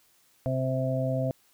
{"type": "harmonic tone", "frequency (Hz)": 130.81, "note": "C3", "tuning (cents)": 0, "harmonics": [1, 2, 4, 5], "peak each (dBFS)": [-28, -33, -32, -31], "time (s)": [0.46, 1.31], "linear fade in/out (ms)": 0, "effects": ["white hiss -64 dBFS RMS until 1.53 s"]}